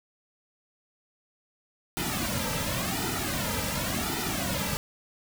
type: noise with flanger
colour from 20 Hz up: pink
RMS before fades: -30 dBFS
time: 1.97-4.77 s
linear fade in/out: 0 ms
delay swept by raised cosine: 1.8 to 2.8 ms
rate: 0.91 Hz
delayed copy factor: -0.85
effects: none